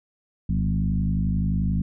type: tone with frequency modulation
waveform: sine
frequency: 123.47 Hz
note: B2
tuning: in tune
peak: -20 dBFS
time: 0.49-1.82 s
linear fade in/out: 5 ms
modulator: 51.4 Hz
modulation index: 1.8
effects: none